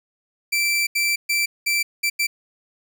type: tone bursts at uneven times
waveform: sawtooth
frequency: 2338 Hz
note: D7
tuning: 8 cents flat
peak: -15 dBFS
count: 6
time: 0.52-0.87 / 0.95-1.16 / 1.29-1.46 / 1.66-1.83 / 2.03-2.1 / 2.19-2.27 s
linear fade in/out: 10 ms
effects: none